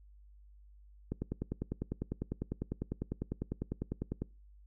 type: click train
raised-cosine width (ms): 3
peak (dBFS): -22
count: 32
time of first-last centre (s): 1.12-4.22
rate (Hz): 10
effects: noise-tail reverb RT60 0.3 s tail -23 dB re dry + added 50 Hz sine -55 dBFS peak until 4.66 s